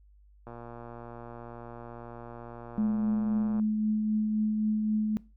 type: click train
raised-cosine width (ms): 1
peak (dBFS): -30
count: 370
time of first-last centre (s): 0.47-3.597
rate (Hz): 118
type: tone with tremolo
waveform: sine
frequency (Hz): 214.6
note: A3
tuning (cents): -43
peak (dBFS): -23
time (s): 2.78-5.17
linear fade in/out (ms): 0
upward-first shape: triangle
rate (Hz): 3.8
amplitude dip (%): 30
effects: noise-tail reverb RT60 0.3 s tail -21 dB re dry + added 50 Hz sine -55 dBFS peak until 5.36 s